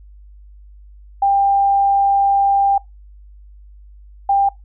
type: tone pair in turn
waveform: sine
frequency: 794 / 794 Hz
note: G5 / G5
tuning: +22 / +22 cents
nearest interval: unison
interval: 0 cents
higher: neither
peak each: -11 dBFS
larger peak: neither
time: 1.22-2.78 / 4.29-4.49 s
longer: first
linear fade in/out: 5 ms
effects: noise-tail reverb RT60 0.2 s tail -23 dB re dry + added 50 Hz sine -39 dBFS peak until 4.64 s